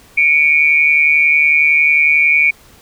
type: tone pair together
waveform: sine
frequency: 2248 / 2399 Hz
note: C#7 / D7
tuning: +24 / +36 cents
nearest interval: minor second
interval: 112 cents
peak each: -11 dBFS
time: 0.17-2.51 s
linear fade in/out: 10 ms
effects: pink hiss -45 dBFS RMS until 2.81 s